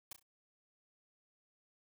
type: noise with echo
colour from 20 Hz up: white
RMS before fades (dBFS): -45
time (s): 0.11-0.13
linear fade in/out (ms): 5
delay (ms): 33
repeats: 3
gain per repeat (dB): -10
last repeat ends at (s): 0.229
effects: none